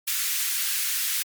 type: high-pass noise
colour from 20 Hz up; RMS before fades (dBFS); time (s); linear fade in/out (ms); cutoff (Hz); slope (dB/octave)
white; -26; 0.07-1.23; 10; 1500; 24
effects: MP3 96 kbps